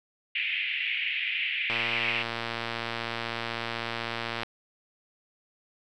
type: band-pass noise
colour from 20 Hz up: pink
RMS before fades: -30 dBFS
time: 0.35-2.23 s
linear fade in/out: 5 ms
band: 2100 to 2900 Hz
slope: 48 dB/octave
type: click train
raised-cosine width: 0.3 ms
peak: -15 dBFS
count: 318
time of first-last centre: 1.7-4.433 s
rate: 116 Hz
effects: none